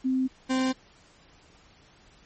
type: tone pair in turn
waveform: sine / 40% pulse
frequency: 260.1 / 260.1 Hz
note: C4 / C4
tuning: -10 / -10 cents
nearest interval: unison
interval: 0 cents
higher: neither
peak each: -22 dBFS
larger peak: neither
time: 0.04-0.28 / 0.49-0.73 s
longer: neither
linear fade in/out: 20 ms
effects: pink hiss -57 dBFS RMS until 2.25 s + MP3 32 kbps